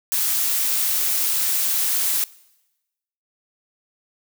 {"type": "noise", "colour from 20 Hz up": "blue", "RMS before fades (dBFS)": -21, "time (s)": [0.12, 2.24], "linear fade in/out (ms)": 0, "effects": ["noise-tail reverb RT60 1.0 s tail -22 dB re dry"]}